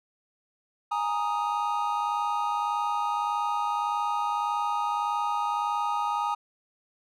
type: chord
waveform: triangle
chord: Ab suspended second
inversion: none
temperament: equal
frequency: 830.6 / 932.3 / 1244.5 Hz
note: Ab5 / Bb5 / Eb6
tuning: 0 / 0 / 0 cents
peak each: -28 dBFS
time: 0.91-6.35 s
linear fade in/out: 10 ms
effects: none